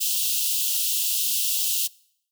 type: high-pass noise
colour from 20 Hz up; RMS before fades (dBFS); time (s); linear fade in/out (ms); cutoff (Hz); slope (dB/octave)
white; -24; 0-1.88; 20; 2700; 96
effects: noise-tail reverb RT60 0.7 s tail -24 dB re dry